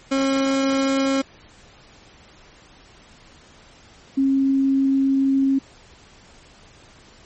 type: tone pair in turn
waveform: 30% pulse / sine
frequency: 270.7 / 270.7 Hz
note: C#4 / C#4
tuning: -41 / -41 cents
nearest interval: unison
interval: 0 cents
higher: neither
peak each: -15 dBFS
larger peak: neither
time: 0.11-1.22 / 4.17-5.59 s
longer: second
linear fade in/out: 10 ms
effects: pink hiss -49 dBFS RMS until 7.25 s + MP3 32 kbps